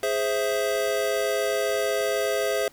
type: chord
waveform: square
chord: Ab augmented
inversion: none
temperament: equal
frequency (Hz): 415.3 / 523.3 / 659.3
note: Ab4 / C5 / E5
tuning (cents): 0 / 0 / 0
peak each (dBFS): -28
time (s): 0.03-2.68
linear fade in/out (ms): 2
effects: pink hiss -54 dBFS RMS until 2.72 s